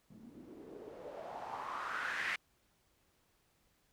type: noise with low-pass filter sweep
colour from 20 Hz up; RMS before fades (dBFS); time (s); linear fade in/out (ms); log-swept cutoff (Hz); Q
blue; -43; 0.1-2.36; 5; 200 to 2100; 4
effects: pink hiss -74 dBFS RMS until 3.92 s